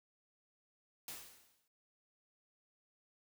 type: noise with exponential decay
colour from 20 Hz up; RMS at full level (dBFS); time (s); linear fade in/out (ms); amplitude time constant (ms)
white; -44; 1.08-1.68; 2; 130
effects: none